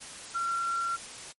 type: tone in noise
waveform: sine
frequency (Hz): 1368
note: F6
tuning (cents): -36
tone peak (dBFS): -27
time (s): 0.34-0.97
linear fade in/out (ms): 20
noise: white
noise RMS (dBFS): -43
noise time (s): 0-1.33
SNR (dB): +13
effects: noise-tail reverb RT60 0.1 s tail -26 dB re dry + MP3 48 kbps